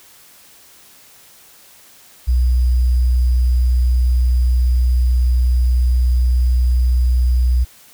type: tone with sample-and-hold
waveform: sine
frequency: 61.74 Hz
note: B1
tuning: in tune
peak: -11 dBFS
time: 2.27-7.65 s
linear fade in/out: 20 ms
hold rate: 4900 Hz
effects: white hiss -46 dBFS RMS until 7.93 s